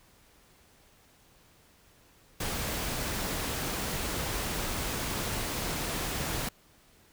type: noise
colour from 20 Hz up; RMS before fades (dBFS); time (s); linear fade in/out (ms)
pink; -33; 2.4-6.49; 5
effects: pink hiss -61 dBFS RMS until 7.12 s